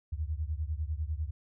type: beating tone pair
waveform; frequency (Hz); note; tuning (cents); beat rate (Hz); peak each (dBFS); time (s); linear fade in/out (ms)
sine; 73.42 / 83.42; D2 / E2; 0 / +21; 10; -33 / -35; 0.12-1.31; 10
effects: none